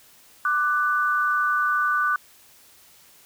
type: tone pair together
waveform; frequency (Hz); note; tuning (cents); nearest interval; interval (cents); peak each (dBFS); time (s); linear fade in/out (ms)
sine; 1179.6 / 1489; D6 / F#6; +7 / +11; major third; 404; -22; 0.45-2.16; 2
effects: white hiss -53 dBFS RMS until 3.25 s